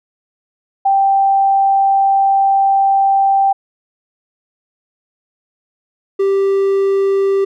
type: tone pair in turn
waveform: sine / triangle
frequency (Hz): 784 / 392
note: G5 / G4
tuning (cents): 0 / 0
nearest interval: octave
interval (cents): 1200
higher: first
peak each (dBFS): -9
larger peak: neither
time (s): 0.85-3.53 / 6.19-7.45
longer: first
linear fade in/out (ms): 10
effects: none